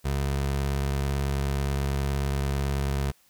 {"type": "tone with vibrato", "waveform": "25% pulse", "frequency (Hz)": 69.3, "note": "C#2", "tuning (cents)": 0, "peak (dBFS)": -21, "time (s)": [0.04, 3.12], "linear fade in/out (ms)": 20, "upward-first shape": "triangle", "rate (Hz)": 18, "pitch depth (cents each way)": 42, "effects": ["white hiss -62 dBFS RMS until 3.29 s"]}